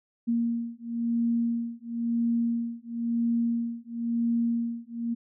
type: beating tone pair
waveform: sine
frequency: 233.1 / 234.08 Hz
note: A#3 / A#3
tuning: 0 / +7 cents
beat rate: 0.98 Hz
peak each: -28 dBFS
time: 0.27-5.15 s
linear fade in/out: 20 ms
effects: none